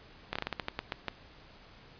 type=slowing click train; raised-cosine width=0.3 ms; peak=-16 dBFS; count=11; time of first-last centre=0.33-1.083 s; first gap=25 ms; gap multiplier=1.23; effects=pink hiss -55 dBFS RMS until 1.99 s + resampled to 11025 Hz